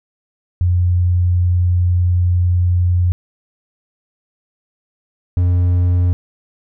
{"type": "tone pair in turn", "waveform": ["sine", "triangle"], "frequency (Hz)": [88.9, 88.9], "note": ["F2", "F2"], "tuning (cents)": [31, 31], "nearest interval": "unison", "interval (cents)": 0, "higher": "neither", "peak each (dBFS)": [-11, -9], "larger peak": "second", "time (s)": [[0.61, 3.12], [5.37, 6.13]], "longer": "first", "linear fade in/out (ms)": 0, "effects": []}